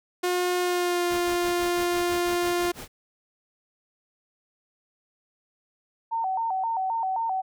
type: tone with pitch glide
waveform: sawtooth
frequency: 358.5 to 350.5 Hz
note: F4 to F4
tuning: +45 to +6 cents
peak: -19 dBFS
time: 0.23-2.72 s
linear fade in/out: 10 ms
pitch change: -39 cents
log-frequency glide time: 0.6-1.06 s
type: noise with tremolo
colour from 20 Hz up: pink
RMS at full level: -38 dBFS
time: 1.1-2.88 s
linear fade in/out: 5 ms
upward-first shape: sine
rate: 6 Hz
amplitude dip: 95%
type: tone with vibrato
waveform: sine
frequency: 831 Hz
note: G#5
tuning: 1 cent sharp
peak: -24 dBFS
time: 6.11-7.42 s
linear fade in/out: 20 ms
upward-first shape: square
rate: 3.8 Hz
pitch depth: 160 cents each way
effects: none